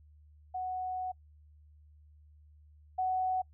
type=tone pair in turn; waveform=sine; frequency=740 / 745.1 Hz; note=F#5 / F#5; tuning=0 / +12 cents; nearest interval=unison; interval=12 cents; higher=second; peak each=-33 / -28 dBFS; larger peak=second; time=0.54-1.12 / 2.98-3.42 s; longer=first; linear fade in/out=10 ms; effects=noise-tail reverb RT60 0.1 s tail -25 dB re dry + added 75 Hz sine -56 dBFS peak until 3.53 s